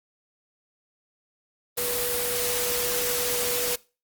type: tone in noise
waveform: sine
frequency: 487.5 Hz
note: B4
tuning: 23 cents flat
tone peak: -30 dBFS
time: 1.77-3.76 s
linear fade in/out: 10 ms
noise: white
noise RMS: -27 dBFS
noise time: 1.77-3.76 s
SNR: -6 dB
effects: noise-tail reverb RT60 0.3 s tail -21 dB re dry + Opus 24 kbps